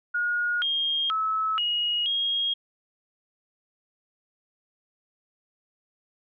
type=tone with pitch steps; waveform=sine; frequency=1438 / 3229 / 1298 / 2887 / 3264 Hz; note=F#6 / G#7 / E6 / F#7 / G#7; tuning=-50 / -49 / -27 / -43 / -31 cents; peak=-23 dBFS; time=0.14-2.54 s; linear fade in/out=10 ms; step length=480 ms; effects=none